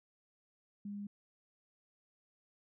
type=tone; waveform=sine; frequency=203.4 Hz; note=G#3; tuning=36 cents flat; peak=-40 dBFS; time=0.85-1.07 s; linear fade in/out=5 ms; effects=none